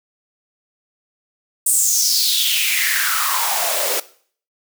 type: noise with high-pass filter sweep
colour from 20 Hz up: white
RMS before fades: -18 dBFS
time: 1.66-4 s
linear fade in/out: 5 ms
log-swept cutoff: 9000 to 440 Hz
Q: 5.3
effects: noise-tail reverb RT60 0.5 s tail -18 dB re dry